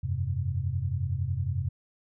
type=chord; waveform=sine; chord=F suspended second; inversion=none; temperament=just; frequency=87.31 / 98.22 / 130.96 Hz; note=F2 / G2 / C3; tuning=0 / +4 / +2 cents; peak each=-31 dBFS; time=0.03-1.69 s; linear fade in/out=10 ms; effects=none